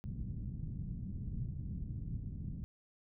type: low-pass noise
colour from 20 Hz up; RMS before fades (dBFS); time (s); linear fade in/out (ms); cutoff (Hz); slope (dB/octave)
white; -41; 0.04-2.64; 0; 170; 24
effects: none